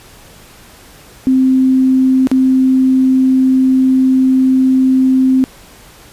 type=tone with dropouts; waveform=sine; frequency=261 Hz; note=C4; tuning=4 cents flat; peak=-7 dBFS; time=1.27-5.44 s; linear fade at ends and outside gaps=0 ms; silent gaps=2.271-2.315 s; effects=pink hiss -40 dBFS RMS until 6.12 s + resampled to 32000 Hz